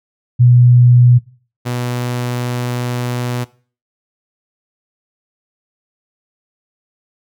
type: tone pair in turn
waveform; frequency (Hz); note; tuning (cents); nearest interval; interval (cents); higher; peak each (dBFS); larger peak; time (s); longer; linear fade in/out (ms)
sine / sawtooth; 122.6 / 122.6; B2 / B2; -12 / -12; unison; 0; neither; -5 / -14; first; 0.39-1.19 / 1.65-3.45; second; 20
effects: noise-tail reverb RT60 0.4 s tail -19 dB re dry